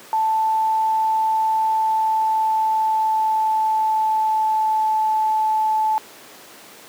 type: tone with pitch glide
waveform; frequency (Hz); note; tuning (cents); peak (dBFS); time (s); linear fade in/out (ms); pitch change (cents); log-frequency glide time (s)
sine; 880 to 869.9; A5 to A5; 0 to -20; -16; 0.13-5.98; 0; -20; 1.68-5.1
effects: pink hiss -42 dBFS RMS until 6.88 s + high-pass 300 Hz 12 dB/octave